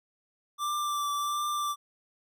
square tone with vibrato, 1174.7 Hz, D6, in tune, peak -29 dBFS, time 0.58-1.76 s, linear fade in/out 50 ms, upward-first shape triangle, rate 1.4 Hz, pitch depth 21 cents each way, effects none

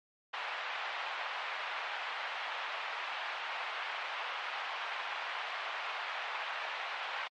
pink band-pass noise, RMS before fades -39 dBFS, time 0.33-7.28 s, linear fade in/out 10 ms, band 750 to 3200 Hz, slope 24 dB/octave, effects MP3 48 kbps

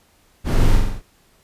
brown noise with echo, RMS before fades -17 dBFS, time 0.44-0.8 s, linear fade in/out 50 ms, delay 45 ms, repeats 5, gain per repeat -3 dB, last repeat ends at 1.025 s, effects pink hiss -57 dBFS RMS until 1.43 s + resampled to 32000 Hz

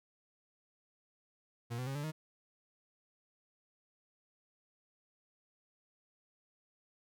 40% pulse tone with pitch steps, 118.2 / 126.68 / 135.78 / 145.52 / 155.97 Hz, A#2 / B2 / C#3 / D3 / D#3, +24 / +44 / -35 / -16 / +5 cents, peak -36 dBFS, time 1.7-2.12 s, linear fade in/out 20 ms, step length 84 ms, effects none

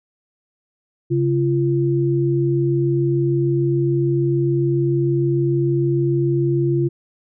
sine tone pair together, 136.75 / 343.5 Hz, C#3 / F4, -23 / -29 cents, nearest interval octave + major third, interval 1594 cents, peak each -18 dBFS, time 1.1-6.89 s, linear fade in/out 20 ms, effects none

